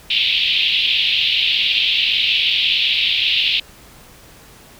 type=band-pass noise; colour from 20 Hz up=pink; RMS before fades=-17 dBFS; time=0.1-3.6 s; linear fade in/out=5 ms; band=2600 to 3800 Hz; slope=48 dB/octave; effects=pink hiss -44 dBFS RMS until 4.79 s